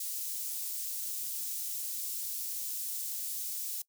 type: high-pass noise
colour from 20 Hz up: white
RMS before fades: -37 dBFS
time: 0-3.82 s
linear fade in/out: 5 ms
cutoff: 6300 Hz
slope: 12 dB/octave
effects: noise-tail reverb RT60 0.1 s tail -21 dB re dry